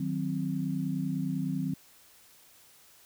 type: chord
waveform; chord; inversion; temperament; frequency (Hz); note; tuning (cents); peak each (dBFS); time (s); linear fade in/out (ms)
sine; C diminished; first; equal with one note detuned; 155.56 / 185.53 / 261.6; Eb3 / Gb3 / C4; 0 / +5 / 0; -33; 0-1.74; 5
effects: white hiss -58 dBFS RMS until 3.05 s